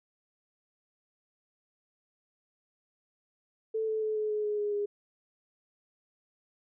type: tone with pitch steps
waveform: sine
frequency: 441.3 / 436.7 / 432.2 / 427.7 / 423.3 / 418.9 / 414.6 / 410.3 Hz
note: A4 / A4 / A4 / A4 / G#4 / G#4 / G#4 / G#4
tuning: +5 / -13 / -31 / -49 / +33 / +15 / -3 / -21 cents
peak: -28 dBFS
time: 3.74-4.86 s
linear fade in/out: 10 ms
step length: 140 ms
effects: none